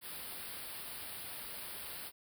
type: band-stop noise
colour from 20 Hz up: white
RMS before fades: -45 dBFS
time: 0.01-2.12 s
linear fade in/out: 50 ms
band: 5000 to 8700 Hz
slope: 96 dB/octave
effects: none